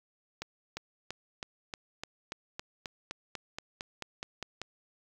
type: accelerating click train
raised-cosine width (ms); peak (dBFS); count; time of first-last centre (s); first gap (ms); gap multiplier
0.2; -20; 17; 0.42-4.616; 350; 0.96
effects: 9-bit